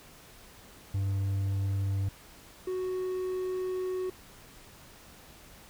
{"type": "tone pair in turn", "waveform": "triangle", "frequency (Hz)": [98, 370], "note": ["G2", "F#4"], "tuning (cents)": [0, 0], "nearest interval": "octave + major seventh", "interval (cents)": 2300, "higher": "second", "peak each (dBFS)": [-25, -28], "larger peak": "first", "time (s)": [[0.94, 2.09], [2.67, 4.1]], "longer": "second", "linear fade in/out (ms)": 5, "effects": ["pink hiss -53 dBFS RMS until 5.69 s"]}